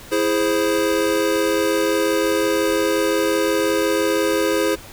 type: chord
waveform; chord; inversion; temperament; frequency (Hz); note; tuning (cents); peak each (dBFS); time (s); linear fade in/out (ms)
square; E augmented; none; equal; 329.6 / 415.3 / 523.3; E4 / G#4 / B#4; 0 / 0 / 0; -22; 0.11-4.76; 20
effects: pink hiss -40 dBFS RMS until 4.92 s